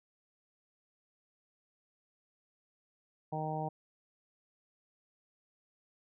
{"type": "harmonic tone", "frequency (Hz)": 155.56, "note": "D#3", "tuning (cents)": 0, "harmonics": [1, 2, 3, 4, 5, 6], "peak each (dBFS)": [-38, -45, -44, -42, -38, -44], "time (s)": [3.32, 3.69], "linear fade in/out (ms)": 10, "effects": []}